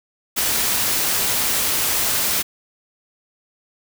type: noise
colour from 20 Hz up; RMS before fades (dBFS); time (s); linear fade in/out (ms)
white; -20; 0.36-2.43; 20
effects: none